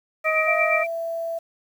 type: tone with tremolo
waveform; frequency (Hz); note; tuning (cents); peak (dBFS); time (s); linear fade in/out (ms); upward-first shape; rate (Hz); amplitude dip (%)
sine; 2349; D7; 0; -18; 0.24-0.87; 50; sine; 8.5; 70
type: harmonic tone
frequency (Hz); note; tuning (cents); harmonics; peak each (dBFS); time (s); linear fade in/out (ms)
630; D#5; +21; 1 / 2 / 3; -23 / -26 / -28; 0.24-0.84; 20
type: tone with pitch glide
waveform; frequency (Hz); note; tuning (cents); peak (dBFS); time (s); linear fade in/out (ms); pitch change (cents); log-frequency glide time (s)
sine; 677 to 665; E5 to E5; +46 to +15; -25; 0.47-1.39; 10; -31; 0.61-0.94
effects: 8-bit